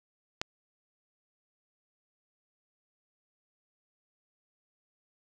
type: click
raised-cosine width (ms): 0.2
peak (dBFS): -13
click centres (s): 0.415
effects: none